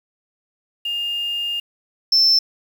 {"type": "tone pair in turn", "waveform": "sine", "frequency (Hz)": [2820, 5323], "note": ["F7", "E8"], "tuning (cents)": [16, 16], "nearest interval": "major seventh", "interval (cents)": 1100, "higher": "second", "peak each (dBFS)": [-21, -10], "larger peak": "second", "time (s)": [[0.85, 1.6], [2.12, 2.39]], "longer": "first", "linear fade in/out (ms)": 5, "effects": ["tanh soft clip ceiling -9 dBFS", "7-bit"]}